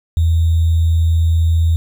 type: tone with sample-and-hold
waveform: sine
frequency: 82.4 Hz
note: E2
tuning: in tune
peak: -10 dBFS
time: 0.17-1.76 s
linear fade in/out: 0 ms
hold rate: 3675 Hz
effects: none